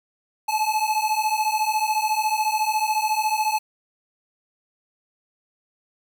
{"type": "beating tone pair", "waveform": "square", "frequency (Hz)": [855, 869], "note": ["A5", "A5"], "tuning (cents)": [-50, -22], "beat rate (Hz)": 14, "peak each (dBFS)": -24, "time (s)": [0.48, 3.59], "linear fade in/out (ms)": 10, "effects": []}